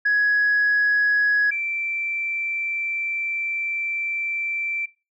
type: tone pair in turn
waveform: sine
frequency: 1672 / 2341 Hz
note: G#6 / D7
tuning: +11 / -6 cents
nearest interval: tritone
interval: 583 cents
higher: second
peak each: -15 / -23 dBFS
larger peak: first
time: 0.05-1.51 / 1.51-4.86 s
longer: second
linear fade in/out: 10 ms
effects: noise-tail reverb RT60 0.3 s tail -22 dB re dry + tanh soft clip ceiling -13 dBFS